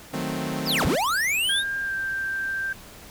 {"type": "chord", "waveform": "sawtooth", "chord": "D# diminished seventh", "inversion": "none", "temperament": "equal", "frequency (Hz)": [155.56, 185, 220, 261.6], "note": ["D#3", "F#3", "A3", "C4"], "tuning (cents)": [0, 0, 0, 0], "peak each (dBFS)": [-28, -30, -29, -27], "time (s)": [0.13, 0.96], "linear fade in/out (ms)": 10}
{"type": "linear two-way sweep", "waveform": "square", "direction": "down then up", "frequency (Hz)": [5588, 36, 3848], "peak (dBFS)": -22, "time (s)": [0.65, 1.64], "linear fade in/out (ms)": 50, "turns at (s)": 0.85}
{"type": "tone with pitch glide", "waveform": "sine", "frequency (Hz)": [1600, 1573.4], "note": ["G6", "G6"], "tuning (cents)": [35, 6], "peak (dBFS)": -25, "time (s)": [1.49, 2.73], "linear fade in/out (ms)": 5, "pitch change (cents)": -29, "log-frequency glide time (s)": [1.83, 1.93]}
{"effects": ["pink hiss -45 dBFS RMS until 3.1 s"]}